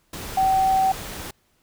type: tone in noise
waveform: sine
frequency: 765 Hz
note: G5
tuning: 42 cents flat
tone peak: -16 dBFS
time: 0.37-0.92 s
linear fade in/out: 5 ms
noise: pink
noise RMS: -34 dBFS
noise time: 0.13-1.31 s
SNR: +15 dB
effects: pink hiss -65 dBFS RMS until 1.62 s